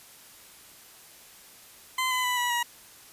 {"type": "tone with pitch steps", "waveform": "20% pulse", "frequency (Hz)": [1030, 1011.1, 992.6, 974.4, 956.6], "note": ["C6", "B5", "B5", "B5", "A#5"], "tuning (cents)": [-28, 40, 8, -24, 44], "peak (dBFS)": -20, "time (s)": [1.98, 2.63], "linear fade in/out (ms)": 5, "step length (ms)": 130, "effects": ["white hiss -51 dBFS RMS until 3.12 s", "resampled to 32000 Hz"]}